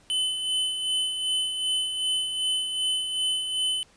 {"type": "tone with tremolo", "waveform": "square", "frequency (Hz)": 3029, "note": "F#7", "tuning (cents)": 40, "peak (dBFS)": -23, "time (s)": [0.1, 3.83], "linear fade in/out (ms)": 0, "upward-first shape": "sine", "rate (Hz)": 2.6, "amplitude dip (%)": 50, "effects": ["pink hiss -58 dBFS RMS until 3.96 s", "resampled to 22050 Hz"]}